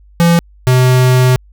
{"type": "tone pair in turn", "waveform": "square", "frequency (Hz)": [170.1, 127.43], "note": ["F3", "C3"], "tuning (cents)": [-45, -45], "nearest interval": "perfect fourth", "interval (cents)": 500, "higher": "first", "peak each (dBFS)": [-7, -7], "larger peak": "neither", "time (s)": [[0.2, 0.39], [0.67, 1.36]], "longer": "second", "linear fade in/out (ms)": 0, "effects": ["added 50 Hz sine -40 dBFS peak until 1.52 s"]}